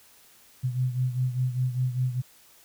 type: beating tone pair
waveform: sine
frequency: 125.9 / 130.9 Hz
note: B2 / C3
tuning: +34 / +1 cents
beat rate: 5 Hz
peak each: -25 / -30 dBFS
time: 0.63-2.22 s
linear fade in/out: 20 ms
effects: white hiss -56 dBFS RMS until 2.64 s